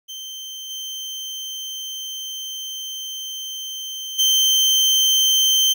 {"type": "tone with level steps", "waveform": "30% pulse", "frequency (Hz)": 3116, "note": "G7", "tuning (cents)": -11, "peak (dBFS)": [-28, -25, -11], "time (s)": [0.08, 5.74], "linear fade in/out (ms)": 20, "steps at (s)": [0.69, 4.18], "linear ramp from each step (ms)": 20, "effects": []}